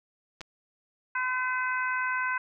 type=clicks; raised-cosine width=0.2 ms; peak=-23 dBFS; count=2; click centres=0.408 / 0.414 s
type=harmonic tone; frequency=509 Hz; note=C5; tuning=48 cents flat; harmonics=2 / 3 / 4 / 5; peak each=-31 / -29 / -36 / -38 dBFS; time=1.15-2.38 s; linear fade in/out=5 ms
effects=none